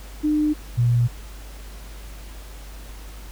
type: tone pair in turn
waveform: sine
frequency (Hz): 302.1 / 119.89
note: D4 / A#2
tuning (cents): +49 / +49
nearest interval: octave + major third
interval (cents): 1600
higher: first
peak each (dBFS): -17 / -15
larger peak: second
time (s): 0.23-0.54 / 0.77-1.08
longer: neither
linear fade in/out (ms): 20
effects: added 50 Hz sine -36 dBFS peak until 3.31 s + pink hiss -45 dBFS RMS until 3.31 s